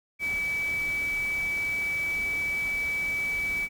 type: tone in noise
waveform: sine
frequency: 2293 Hz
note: D7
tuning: 42 cents flat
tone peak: -26 dBFS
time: 0.19-3.69 s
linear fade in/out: 50 ms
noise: pink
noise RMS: -42 dBFS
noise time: 0.19-3.69 s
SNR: +13 dB
effects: none